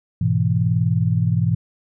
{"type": "chord", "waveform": "sine", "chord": "E major", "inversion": "first", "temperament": "equal", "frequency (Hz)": [103.83, 123.47, 164.81], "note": ["G#2", "B2", "E3"], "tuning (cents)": [0, 0, 0], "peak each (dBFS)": -20, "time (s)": [0.21, 1.55], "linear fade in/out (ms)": 5, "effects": []}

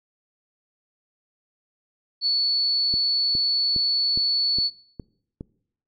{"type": "tone", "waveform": "sine", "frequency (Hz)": 4435, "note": "C#8", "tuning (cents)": 0, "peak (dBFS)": -18, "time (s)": [2.21, 4.71], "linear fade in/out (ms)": 50}
{"type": "click train", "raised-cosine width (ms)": 3, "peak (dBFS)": -20, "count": 7, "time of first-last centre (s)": [2.94, 5.409], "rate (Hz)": 2.43}
{"effects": ["noise-tail reverb RT60 0.7 s tail -23 dB re dry", "MP3 32 kbps"]}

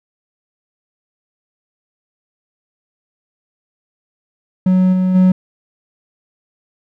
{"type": "tone with level steps", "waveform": "triangle", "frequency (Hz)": 185, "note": "F#3", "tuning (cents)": 0, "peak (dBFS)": [-7, -10, -5], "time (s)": [4.66, 5.32], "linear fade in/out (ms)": 5, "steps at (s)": [4.92, 5.14], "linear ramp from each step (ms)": 20, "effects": []}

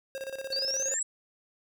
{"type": "tone with tremolo", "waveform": "square", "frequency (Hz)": 537, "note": "C5", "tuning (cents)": 45, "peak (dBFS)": -34, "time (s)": [0.15, 0.94], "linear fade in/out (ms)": 0, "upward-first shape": "square", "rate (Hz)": 17, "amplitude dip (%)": 70}
{"type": "exponential sweep", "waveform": "sine", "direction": "up", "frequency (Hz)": [4435, 7902], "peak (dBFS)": -28, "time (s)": [0.52, 1.03], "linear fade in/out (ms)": 5}
{"type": "tone with exponential growth", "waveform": "sine", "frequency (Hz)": 1789, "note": "A6", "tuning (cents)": 28, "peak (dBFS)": -33, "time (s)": [0.79, 0.99], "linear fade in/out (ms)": 2, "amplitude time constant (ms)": 42}
{"effects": []}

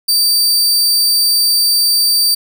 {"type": "tone", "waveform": "sawtooth", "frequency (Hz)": 4643, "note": "D8", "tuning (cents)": -21, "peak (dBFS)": -7, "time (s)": [0.08, 2.35], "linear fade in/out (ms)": 10, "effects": []}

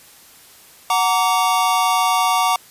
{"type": "chord", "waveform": "square", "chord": "Gb augmented", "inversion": "none", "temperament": "just", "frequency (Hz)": [740, 925, 1156.2], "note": ["Gb5", "Bb5", "D6"], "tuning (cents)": [0, -14, -27], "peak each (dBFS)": -20, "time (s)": [0.9, 2.56], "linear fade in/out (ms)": 2, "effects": ["white hiss -46 dBFS RMS until 2.7 s", "resampled to 32000 Hz"]}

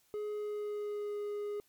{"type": "tone with pitch glide", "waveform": "triangle", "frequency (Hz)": [420, 413.5], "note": ["G#4", "G#4"], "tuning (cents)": [19, -8], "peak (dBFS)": -33, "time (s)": [0.14, 1.6], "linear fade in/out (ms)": 0, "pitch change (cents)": -27, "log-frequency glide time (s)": [0.29, 1.17], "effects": ["white hiss -70 dBFS RMS until 1.68 s", "MP3 96 kbps"]}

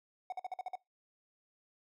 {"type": "tone bursts", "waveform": "triangle", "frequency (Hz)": 741, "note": "F#5", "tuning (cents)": 2, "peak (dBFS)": -34, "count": 7, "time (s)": [0.3, 0.755], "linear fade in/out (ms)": 2, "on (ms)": 23, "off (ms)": 49, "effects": ["noise-tail reverb RT60 0.2 s tail -23 dB re dry"]}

